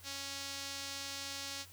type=tone with band-pass filter; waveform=sawtooth; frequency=276.6 Hz; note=C#4; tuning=4 cents flat; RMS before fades=-43 dBFS; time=0.03-1.66 s; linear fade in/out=50 ms; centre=5100 Hz; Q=1.4; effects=added 89 Hz sine -58 dBFS peak until 1.72 s + white hiss -58 dBFS RMS until 1.72 s